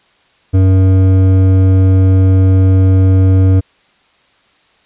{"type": "tone with hard clipping", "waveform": "sine", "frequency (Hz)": 94.4, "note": "F#2", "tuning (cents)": 35, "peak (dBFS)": -7, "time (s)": [0.53, 3.61], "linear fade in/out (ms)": 20, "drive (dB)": 10, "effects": ["white hiss -52 dBFS RMS until 4.85 s", "resampled to 8000 Hz"]}